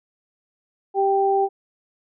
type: tone pair together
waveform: sine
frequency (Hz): 392 / 784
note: G4 / G5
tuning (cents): 0 / 0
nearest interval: octave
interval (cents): 1200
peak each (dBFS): -19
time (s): 0.94-1.49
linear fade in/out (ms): 50
effects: none